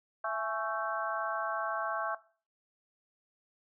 harmonic tone with a mistuned harmonic, 221.5 Hz, A3, 12 cents sharp, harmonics 3 / 4 / 5 / 6 / 7, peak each -36 / -40 / -36 / -39 / -39 dBFS, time 0.24-2.15 s, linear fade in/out 5 ms, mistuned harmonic 4, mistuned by -85 cents, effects noise-tail reverb RT60 0.4 s tail -18 dB re dry

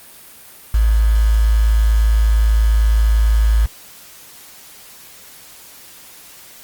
sine tone with quantisation, 54.4 Hz, A1, 19 cents flat, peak -10 dBFS, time 0.74-3.66 s, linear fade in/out 5 ms, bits 5, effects white hiss -41 dBFS RMS until 6.63 s + Opus 32 kbps

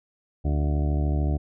harmonic tone, 73.42 Hz, D2, in tune, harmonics 1 / 2 / 3 / 4 / 5 / 6 / 8 / 9 / 10, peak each -22 / -28 / -37 / -33 / -38 / -43 / -41 / -41 / -42 dBFS, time 0.44-1.38 s, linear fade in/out 20 ms, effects none

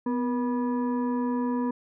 sine tone with frequency modulation, 249.2 Hz, B3, 16 cents sharp, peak -24 dBFS, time 0.06-1.71 s, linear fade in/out 5 ms, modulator 727 Hz, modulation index 0.7, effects none

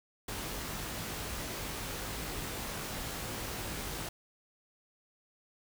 pink noise with comb filter, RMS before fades -39 dBFS, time 0.28-4.09 s, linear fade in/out 5 ms, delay 19 ms, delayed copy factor +0.5, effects none

